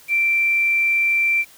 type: tone with quantisation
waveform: sine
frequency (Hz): 2349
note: D7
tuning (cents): 0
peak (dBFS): -15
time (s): 0.08-1.45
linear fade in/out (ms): 50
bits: 7
effects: white hiss -48 dBFS RMS until 1.57 s